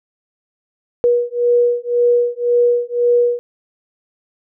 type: beating tone pair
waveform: sine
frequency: 480.9 / 482.8 Hz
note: B4 / B4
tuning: -46 / -39 cents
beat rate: 1.9 Hz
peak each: -15 dBFS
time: 1.04-3.39 s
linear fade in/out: 0 ms
effects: none